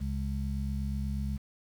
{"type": "harmonic tone", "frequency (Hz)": 68.3, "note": "C#2", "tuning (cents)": -25, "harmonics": [1, 2, 3], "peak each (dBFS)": [-32, -37, -36], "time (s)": [0, 1.38], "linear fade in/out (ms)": 20, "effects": ["9-bit"]}